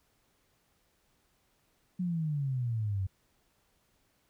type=exponential sweep; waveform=sine; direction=down; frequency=185 to 92.5 Hz; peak=-29 dBFS; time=1.99-3.07 s; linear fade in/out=10 ms; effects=pink hiss -72 dBFS RMS until 4.29 s